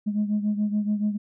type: beating tone pair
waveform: sine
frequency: 207.7 / 214.7 Hz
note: G#3 / A3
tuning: 0 / -42 cents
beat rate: 7 Hz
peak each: -22 / -27 dBFS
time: 0.06-1.18 s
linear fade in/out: 20 ms
effects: tanh soft clip ceiling -17 dBFS